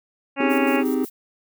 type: harmonic tone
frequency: 276.7 Hz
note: C#4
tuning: 3 cents flat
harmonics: 1 / 2 / 3 / 4 / 5 / 6 / 7 / 8 / 9 / 10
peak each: -25 / -26 / -27 / -31 / -32 / -33 / -33 / -33 / -31 / -31 dBFS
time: 0.36-0.84 s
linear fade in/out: 50 ms
type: chord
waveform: triangle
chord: Ab major seventh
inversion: first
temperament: just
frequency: 259.6 / 311.5 / 389.3 / 415.3 Hz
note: C4 / Eb4 / G4 / Ab4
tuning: -13 / +2 / -12 / 0 cents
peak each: -20 / -24 / -25 / -26 dBFS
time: 0.4-1.05 s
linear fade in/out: 5 ms
type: noise with tremolo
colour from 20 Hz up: violet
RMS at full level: -38 dBFS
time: 0.49-1.1 s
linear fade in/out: 20 ms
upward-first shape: square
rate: 5.5 Hz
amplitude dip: 65%
effects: none